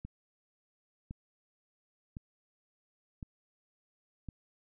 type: click train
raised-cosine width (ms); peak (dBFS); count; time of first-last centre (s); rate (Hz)
5; -29; 5; 0.05-4.287; 0.944
effects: none